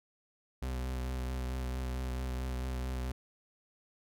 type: tone with vibrato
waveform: 40% pulse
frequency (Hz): 63.5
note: B1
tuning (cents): +49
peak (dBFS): -33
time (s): 0.62-3.12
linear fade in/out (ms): 5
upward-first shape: triangle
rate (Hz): 4.5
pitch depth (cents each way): 28
effects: none